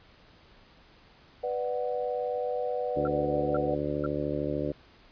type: chord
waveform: sine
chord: B minor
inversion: none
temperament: just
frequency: 493.9 / 592.7 / 740.8 Hz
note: B4 / D5 / F#5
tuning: 0 / +16 / +2 cents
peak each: -30 / -34 / -35 dBFS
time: 1.43-3.75 s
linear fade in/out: 10 ms
type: harmonic tone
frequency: 73.42 Hz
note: D2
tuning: in tune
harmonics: 1 / 2 / 3 / 4 / 5 / 6 / 7 / 8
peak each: -41 / -36 / -42 / -33 / -35 / -40 / -35 / -36 dBFS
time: 2.96-4.72 s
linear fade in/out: 5 ms
type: tone bursts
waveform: sine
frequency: 1362 Hz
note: F6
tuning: 44 cents flat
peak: -33 dBFS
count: 3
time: 3.05-4.062 s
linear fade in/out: 2 ms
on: 24 ms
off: 470 ms
effects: pink hiss -57 dBFS RMS until 5.11 s + resampled to 11025 Hz